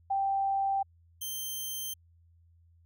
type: tone pair in turn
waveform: sine / 5% pulse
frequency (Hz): 784 / 3136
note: G5 / G7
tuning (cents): 0 / 0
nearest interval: 2 octaves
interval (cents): 2400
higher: second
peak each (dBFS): -26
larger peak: neither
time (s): 0.1-0.83 / 1.21-1.94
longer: neither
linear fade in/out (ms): 10
effects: added 84 Hz sine -59 dBFS peak until 2.85 s